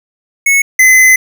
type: tone pair in turn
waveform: square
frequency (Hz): 2200 / 2037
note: C#7 / C7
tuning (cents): -14 / -47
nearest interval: minor second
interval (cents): 133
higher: first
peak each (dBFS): -7 / -4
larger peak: second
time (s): 0.46-0.62 / 0.79-1.16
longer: second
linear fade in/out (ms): 5
effects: none